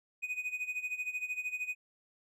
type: tone with tremolo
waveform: triangle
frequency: 2492 Hz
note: D#7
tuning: 2 cents sharp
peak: -30 dBFS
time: 0.22-1.75 s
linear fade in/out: 20 ms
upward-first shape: sine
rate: 13 Hz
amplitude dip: 80%
effects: none